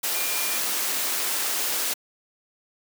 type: tone in noise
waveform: sine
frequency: 2400 Hz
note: D7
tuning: 37 cents sharp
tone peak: -34 dBFS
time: 0.14-0.58 s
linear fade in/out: 10 ms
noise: white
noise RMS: -26 dBFS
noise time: 0.03-1.94 s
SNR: -11 dB
effects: high-pass 300 Hz 12 dB/octave